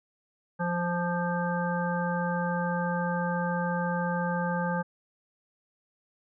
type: harmonic tone with a mistuned harmonic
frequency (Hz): 174.61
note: F3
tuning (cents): 0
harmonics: 1 / 3 / 5 / 7 / 9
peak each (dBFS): -29 / -33 / -33 / -38 / -35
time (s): 0.59-4.83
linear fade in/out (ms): 20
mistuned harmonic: 7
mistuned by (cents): -16
effects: none